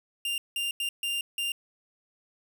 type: tone bursts at uneven times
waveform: 45% pulse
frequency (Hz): 2794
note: F7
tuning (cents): 0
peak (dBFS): -28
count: 5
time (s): 0.25-0.38 / 0.56-0.71 / 0.8-0.89 / 1.03-1.21 / 1.38-1.52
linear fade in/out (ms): 2
effects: none